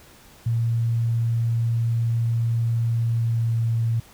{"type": "tone with pitch glide", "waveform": "sine", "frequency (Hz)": [115.9, 114.83], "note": ["A#2", "A#2"], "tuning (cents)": [-10, -26], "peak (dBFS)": -19, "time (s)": [0.46, 4], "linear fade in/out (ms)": 5, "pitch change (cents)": -16, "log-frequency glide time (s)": [3.1, 3.55], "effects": ["pink hiss -50 dBFS RMS until 4.13 s"]}